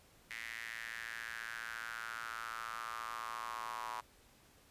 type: tone with high-pass filter sweep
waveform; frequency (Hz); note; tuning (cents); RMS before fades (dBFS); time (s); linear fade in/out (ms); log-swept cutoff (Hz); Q
square; 57.2; A#1; -32; -44; 0.3-4.01; 10; 2000 to 990; 5.4
effects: pink hiss -65 dBFS RMS until 4.7 s + resampled to 32000 Hz